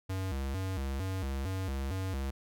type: tone with vibrato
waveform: square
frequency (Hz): 80.1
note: E2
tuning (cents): -49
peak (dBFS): -33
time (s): 0.09-2.31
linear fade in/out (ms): 10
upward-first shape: square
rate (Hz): 2.2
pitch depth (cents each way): 290
effects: none